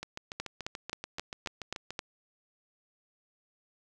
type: two click trains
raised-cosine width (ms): 0.2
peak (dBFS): -17 / -21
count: 7 / 14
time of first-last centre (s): 0.4-1.992 / 0.03-1.906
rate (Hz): 3.77 / 6.93
effects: none